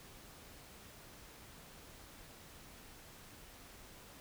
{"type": "silence", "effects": ["pink hiss -56 dBFS RMS until 4.2 s"]}